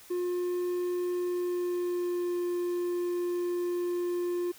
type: tone with pitch glide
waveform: triangle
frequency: 356.3 to 352.2 Hz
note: F4 to F4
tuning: +35 to +15 cents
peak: -26 dBFS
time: 0.1-4.52 s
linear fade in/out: 10 ms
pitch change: -20 cents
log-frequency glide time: 1.15-2.4 s
effects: white hiss -53 dBFS RMS until 4.58 s